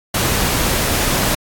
pink noise, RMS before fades -17 dBFS, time 0.14-1.35 s, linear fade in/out 5 ms, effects AAC 64 kbps

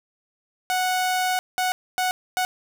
sawtooth tone bursts at uneven times, 738 Hz, F#5, 5 cents flat, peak -17 dBFS, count 4, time 0.7-1.39 / 1.58-1.72 / 1.98-2.11 / 2.37-2.45 s, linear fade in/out 0 ms, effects none

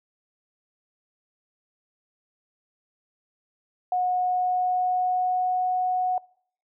sine tone with pitch glide, 728 to 734.8 Hz, F#5 to F#5, -28 to -12 cents, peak -21 dBFS, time 3.92-6.18 s, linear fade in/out 2 ms, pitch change +16 cents, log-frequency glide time 4.06-5.69 s, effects noise-tail reverb RT60 0.6 s tail -25 dB re dry

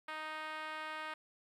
5% pulse tone with band-pass filter, 310.9 Hz, D#4, 1 cent flat, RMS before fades -43 dBFS, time 0.08-1.14 s, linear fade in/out 5 ms, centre 1200 Hz, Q 1.1, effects 12-bit

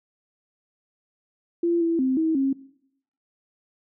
sine tone with pitch steps, 341.5 / 333.1 / 261 / 320.8 / 270.6 Hz, F4 / E4 / C4 / E4 / C#4, -39 / +18 / -4 / -47 / -42 cents, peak -19 dBFS, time 1.63-2.53 s, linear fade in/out 5 ms, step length 180 ms, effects noise-tail reverb RT60 0.7 s tail -19 dB re dry

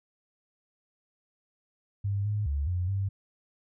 sine tone with pitch steps, 100.2 / 104.5 / 71.2 / 89.7 / 97.9 Hz, G2 / G#2 / C#2 / F2 / G2, +38 / +11 / +47 / +47 / -2 cents, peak -26 dBFS, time 2.04-3.09 s, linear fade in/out 10 ms, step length 210 ms, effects none

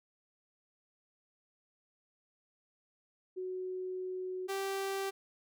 sine / sawtooth tone pair in turn, 370 / 390.1 Hz, F#4 / G4, 0 / -8 cents, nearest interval minor second, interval 92 cents, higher second, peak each -36 / -30 dBFS, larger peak second, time 3.36-4.48 / 4.48-5.11 s, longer first, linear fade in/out 20 ms, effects none

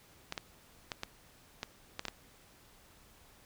clicks, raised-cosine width 0.2 ms, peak -19 dBFS, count 8, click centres 0.324 / 0.378 / 0.918 / 1.034 / 1.631 / 1.994 / 2.053 / 2.083 s, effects pink hiss -61 dBFS RMS until 3.45 s

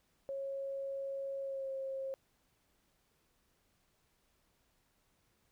sine tone with pitch glide, 547 to 536.4 Hz, C#5 to C5, -23 to +43 cents, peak -37 dBFS, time 0.29-2.14 s, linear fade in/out 0 ms, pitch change -34 cents, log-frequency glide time 1.41-1.7 s, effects pink hiss -75 dBFS RMS until 5.51 s

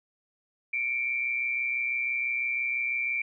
sine tone pair together, 2223 / 2349 Hz, C#7 / D7, +4 / 0 cents, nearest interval minor second, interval 96 cents, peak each -34 / -27 dBFS, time 0.73-3.22 s, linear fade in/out 5 ms, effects none

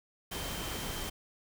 sine tone in noise, 3126 Hz, G7, 6 cents flat, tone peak -46 dBFS, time 0.31-1.1 s, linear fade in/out 10 ms, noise pink, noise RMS -38 dBFS, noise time 0.31-1.1 s, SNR -11 dB, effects none

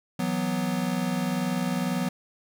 square chord, E suspended second, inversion none, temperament equal, 164.81 / 185 / 246.9 Hz, E3 / F#3 / B3, 0 / 0 / 0 cents, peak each -33 / -29 / -30 dBFS, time 0.19-2.09 s, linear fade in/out 5 ms, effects none

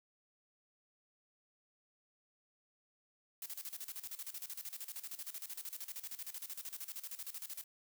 blue noise with tremolo, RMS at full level -44 dBFS, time 3.42-7.64 s, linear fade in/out 2 ms, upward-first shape square, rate 13 Hz, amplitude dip 80%, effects none

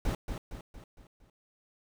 brown noise with echo, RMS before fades -30 dBFS, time 0.05-0.15 s, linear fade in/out 2 ms, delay 230 ms, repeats 5, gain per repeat -6 dB, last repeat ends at 1.3 s, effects none

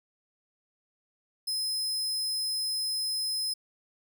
sawtooth tone, 5100 Hz, D#8, 42 cents sharp, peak -26 dBFS, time 1.47-3.54 s, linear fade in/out 10 ms, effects none

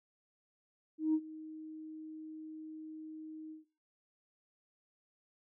sine tone with ADSR envelope, 313.3 Hz, D#4, 12 cents sharp, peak -25 dBFS, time 0.98-3.65 s, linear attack 160 ms, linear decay 58 ms, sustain -19 dB, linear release 140 ms, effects noise-tail reverb RT60 0.4 s tail -22 dB re dry + tanh soft clip ceiling -23 dBFS

